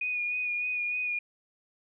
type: tone with vibrato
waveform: sine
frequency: 2461 Hz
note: D#7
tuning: 20 cents flat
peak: -28 dBFS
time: 0.01-1.19 s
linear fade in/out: 5 ms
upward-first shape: sine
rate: 3.3 Hz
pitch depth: 24 cents each way
effects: none